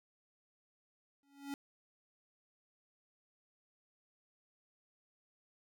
square tone with exponential growth, 280 Hz, C#4, 18 cents sharp, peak -37 dBFS, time 1.23-1.54 s, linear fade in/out 1 ms, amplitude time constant 67 ms, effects none

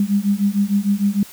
sine beating tone pair, 198.3 / 204.9 Hz, G3 / G#3, +20 / -23 cents, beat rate 6.6 Hz, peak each -18 dBFS, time 0-1.23 s, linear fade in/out 2 ms, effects white hiss -41 dBFS RMS until 1.32 s

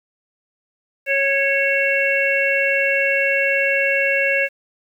harmonic tone with a mistuned harmonic, 552 Hz, C#5, 7 cents flat, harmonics 1 / 3 / 4 / 5, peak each -21 / -21 / -21 / -21 dBFS, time 1.06-4.49 s, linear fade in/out 50 ms, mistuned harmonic 5, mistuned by -32 cents, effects 8-bit

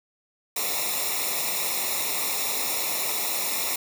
white noise with comb filter, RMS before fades -27 dBFS, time 0.56-3.76 s, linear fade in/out 5 ms, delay 0.64 ms, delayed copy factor -1, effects none

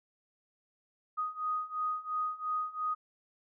sine beating tone pair, 1244.5 / 1247.4 Hz, D#6 / D#6, 0 / +4 cents, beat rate 2.9 Hz, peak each -36 / -34 dBFS, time 1.17-2.95 s, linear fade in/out 20 ms, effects none

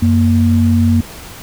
sine tone pair together, 92.51 / 233.1 Hz, F#2 / A#3, 0 / 0 cents, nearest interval octave + major third, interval 1600 cents, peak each -11 dBFS, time 0.02-1.01 s, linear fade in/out 5 ms, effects pink hiss -33 dBFS RMS until 1.42 s

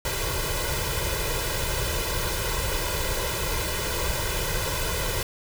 pink noise with comb filter, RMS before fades -27 dBFS, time 0.05-5.23 s, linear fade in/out 2 ms, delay 2 ms, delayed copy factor +0.85, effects none

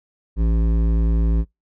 triangle tone with hard clipping, 55.7 Hz, A1, 22 cents sharp, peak -17 dBFS, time 0.36-1.45 s, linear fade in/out 50 ms, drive 16 dB, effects noise-tail reverb RT60 0.2 s tail -26 dB re dry

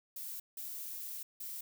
violet noise bursts at uneven times, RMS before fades -43 dBFS, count 3, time 0.16-0.4 / 0.57-1.23 / 1.4-1.61 s, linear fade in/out 5 ms, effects none

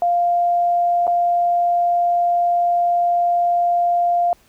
sine tone with dropouts, 698 Hz, F5, 1 cent flat, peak -14 dBFS, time 0.02-4.33 s, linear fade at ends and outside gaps 1 ms, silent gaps 1.069-1.077 s, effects pink hiss -55 dBFS RMS until 4.48 s

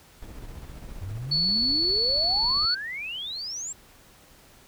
brown noise with tremolo, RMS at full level -39 dBFS, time 0.22-2.66 s, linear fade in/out 5 ms, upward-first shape square, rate 15 Hz, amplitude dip 40%
sine exponential sweep, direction up, 87.31 to 7670 Hz, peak -31 dBFS, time 1.01-3.73 s, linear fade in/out 10 ms
sine tone, 4429 Hz, C#8, 2 cents flat, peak -21 dBFS, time 1.31-2.75 s, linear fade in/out 10 ms
effects pink hiss -54 dBFS RMS until 4.67 s

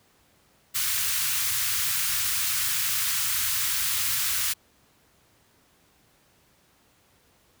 white band-stop noise, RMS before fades -26 dBFS, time 0.74-4.54 s, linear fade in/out 20 ms, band 130 to 1200 Hz, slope 24 dB/octave, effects pink hiss -62 dBFS RMS until 7.6 s + high-pass 60 Hz 12 dB/octave

